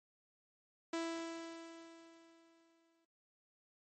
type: tone with exponential decay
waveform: sawtooth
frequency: 331 Hz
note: E4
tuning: 7 cents sharp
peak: -32 dBFS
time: 0.93-3.05 s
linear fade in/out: 5 ms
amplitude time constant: 460 ms
effects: MP3 32 kbps